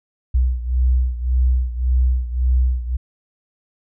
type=beating tone pair; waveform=sine; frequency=62.2 / 64 Hz; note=B1 / C2; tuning=+13 / -38 cents; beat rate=1.8 Hz; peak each=-16 / -20 dBFS; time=0.34-2.97 s; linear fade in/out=10 ms; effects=none